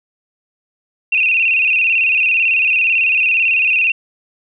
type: tone with vibrato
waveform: sine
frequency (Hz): 2612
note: E7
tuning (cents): -17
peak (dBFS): -11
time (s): 1.12-3.92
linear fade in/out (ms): 5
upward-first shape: square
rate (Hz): 18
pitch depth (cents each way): 70
effects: none